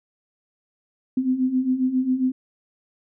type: beating tone pair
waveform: sine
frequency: 252.2 / 259.6 Hz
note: B3 / C4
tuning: +36 / -13 cents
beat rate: 7.4 Hz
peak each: -25 / -20 dBFS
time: 1.17-2.32 s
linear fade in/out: 5 ms
effects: none